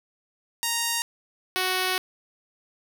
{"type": "tone pair in turn", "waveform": "5% pulse", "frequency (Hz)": [932.3, 371], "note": ["A#5", "F#4"], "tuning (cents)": [0, 5], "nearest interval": "octave + major third", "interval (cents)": 1595, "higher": "first", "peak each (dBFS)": [-12, -12], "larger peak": "neither", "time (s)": [[0.63, 1.02], [1.56, 1.98]], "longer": "second", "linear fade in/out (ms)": 0, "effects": []}